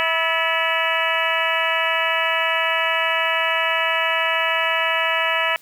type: harmonic tone with a mistuned harmonic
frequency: 326.1 Hz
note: E4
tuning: 19 cents flat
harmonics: 2 / 3 / 4 / 5 / 6 / 7 / 8 / 9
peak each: -26 / -26 / -26 / -26 / -26 / -26 / -26 / -26 dBFS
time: 0-5.56 s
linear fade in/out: 0 ms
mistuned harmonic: 5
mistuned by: +80 cents
effects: white hiss -51 dBFS RMS until 5.61 s